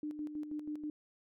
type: tone with tremolo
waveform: sine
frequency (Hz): 300.7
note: D4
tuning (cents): +41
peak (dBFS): -36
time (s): 0.03-0.9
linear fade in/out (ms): 2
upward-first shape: square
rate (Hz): 6.2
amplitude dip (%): 55
effects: none